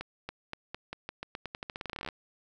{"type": "accelerating click train", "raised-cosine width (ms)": 0.3, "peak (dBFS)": -21, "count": 25, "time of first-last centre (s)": [0.01, 2.088], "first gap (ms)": 280, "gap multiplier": 0.87, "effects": []}